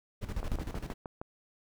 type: noise with tremolo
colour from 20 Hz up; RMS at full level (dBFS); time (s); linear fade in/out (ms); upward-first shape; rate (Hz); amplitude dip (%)
brown; -34; 0.21-0.94; 20; square; 13; 70
type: click train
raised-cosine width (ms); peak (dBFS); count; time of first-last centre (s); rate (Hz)
1; -25; 6; 0.43-1.215; 6.37
effects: none